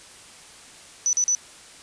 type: tone bursts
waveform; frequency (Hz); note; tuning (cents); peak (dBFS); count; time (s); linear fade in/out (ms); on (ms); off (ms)
sine; 5970; F#8; +15; -18; 3; 1.06-1.35; 0; 70; 40
effects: white hiss -46 dBFS RMS until 1.82 s + resampled to 22050 Hz